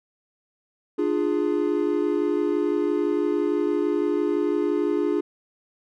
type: chord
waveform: triangle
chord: D diminished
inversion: none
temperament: equal with one note detuned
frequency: 297.6 / 349.2 / 415.3 Hz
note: D4 / F4 / Ab4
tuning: +23 / 0 / 0 cents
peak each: -23 dBFS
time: 0.98-5.21 s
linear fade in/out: 10 ms
effects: none